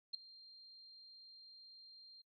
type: tone with ADSR envelope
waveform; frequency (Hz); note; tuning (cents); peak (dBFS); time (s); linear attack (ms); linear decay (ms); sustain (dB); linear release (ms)
sine; 4186; C8; 0; -35; 0.13-2.22; 14; 6; -21; 9
effects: noise-tail reverb RT60 0.1 s tail -26 dB re dry